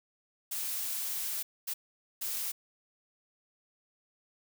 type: noise bursts at uneven times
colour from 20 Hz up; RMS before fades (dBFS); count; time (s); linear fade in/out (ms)
blue; -35; 3; 0.51-1.43 / 1.67-1.74 / 2.21-2.52; 10
effects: none